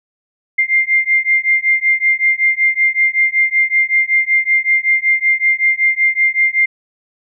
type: beating tone pair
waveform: sine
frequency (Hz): 2100 / 2105.3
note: C7 / C7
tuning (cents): +6 / +10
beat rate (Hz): 5.3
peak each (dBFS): -14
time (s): 0.58-6.66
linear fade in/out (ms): 10
effects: none